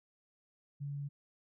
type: tone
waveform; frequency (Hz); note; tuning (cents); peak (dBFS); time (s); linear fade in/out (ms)
sine; 142.4; C#3; +47; -37; 0.8-1.09; 20
effects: none